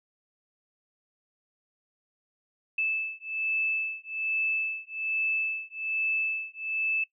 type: beating tone pair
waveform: sine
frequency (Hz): 2625 / 2626.2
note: E7 / E7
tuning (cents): -8 / -7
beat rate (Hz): 1.2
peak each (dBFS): -30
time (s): 2.78-7.04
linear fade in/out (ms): 5
effects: noise-tail reverb RT60 0.1 s tail -19 dB re dry